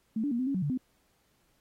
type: tone with pitch steps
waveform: sine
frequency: 220.2 / 288.6 / 236.4 / 256.6 / 276.6 / 185.8 / 145.2 / 255.7 Hz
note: A3 / D4 / A#3 / C4 / C#4 / F#3 / D3 / C4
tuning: +2 / -30 / +24 / -34 / -4 / +7 / -19 / -40 cents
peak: -27 dBFS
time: 0.16-0.776 s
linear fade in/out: 5 ms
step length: 77 ms
effects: pink hiss -71 dBFS RMS until 1.6 s + AAC 48 kbps